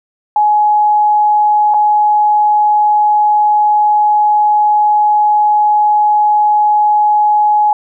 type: tone with dropouts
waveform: sine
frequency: 841 Hz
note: G#5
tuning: 22 cents sharp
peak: -7 dBFS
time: 0.36-7.73 s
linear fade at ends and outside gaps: 2 ms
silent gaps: 1.739-1.743 s
effects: none